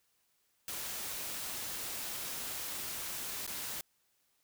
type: noise with dropouts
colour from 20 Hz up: white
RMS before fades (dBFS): -40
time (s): 0.68-3.81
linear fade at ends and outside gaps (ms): 1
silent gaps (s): 3.465-3.476
effects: white hiss -75 dBFS RMS until 4.43 s